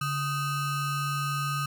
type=ring-modulated tone; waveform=square; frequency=695 Hz; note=F5; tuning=9 cents flat; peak=-25 dBFS; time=0.01-1.66 s; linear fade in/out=5 ms; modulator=553 Hz; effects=none

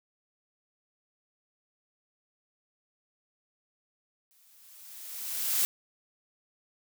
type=noise with exponential growth; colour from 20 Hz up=blue; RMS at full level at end=-25 dBFS; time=4.31-5.65 s; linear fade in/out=0 ms; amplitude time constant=290 ms; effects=none

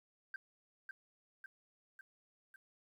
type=tone with echo; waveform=sine; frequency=1568 Hz; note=G6; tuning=in tune; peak=-39 dBFS; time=0.34-0.36 s; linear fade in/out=2 ms; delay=550 ms; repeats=4; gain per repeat=-4 dB; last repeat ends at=2.56 s; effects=tanh soft clip ceiling -37 dBFS + 12-bit

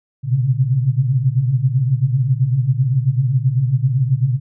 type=tone cluster; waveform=sine; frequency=120.3 / 130.8 / 138.5 Hz; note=B2 / C3 / C#3; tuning=-45 / 0 / -1 cents; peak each=-18 dBFS; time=0.23-4.4 s; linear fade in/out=50 ms; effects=none

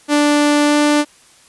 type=tone with pitch glide; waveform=sawtooth; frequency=293.7 to 295.4 Hz; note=D4 to D4; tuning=0 to +10 cents; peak=-7 dBFS; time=0.08-1.05 s; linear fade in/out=50 ms; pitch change=+10 cents; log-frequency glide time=0.66-0.76 s; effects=white hiss -48 dBFS RMS until 1.48 s + resampled to 24000 Hz

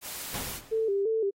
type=noise; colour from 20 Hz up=white; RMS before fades=-38 dBFS; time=0.01-0.61 s; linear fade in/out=50 ms
type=noise with exponential decay; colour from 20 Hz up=pink; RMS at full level=-34 dBFS; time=0.34-1.03 s; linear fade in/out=1 ms; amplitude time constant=150 ms
type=tone with vibrato; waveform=sine; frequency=420 Hz; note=G#4; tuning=19 cents sharp; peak=-24 dBFS; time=0.71-1.31 s; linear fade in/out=20 ms; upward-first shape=square; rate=2.9 Hz; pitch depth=99 cents each way
effects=AAC 48 kbps

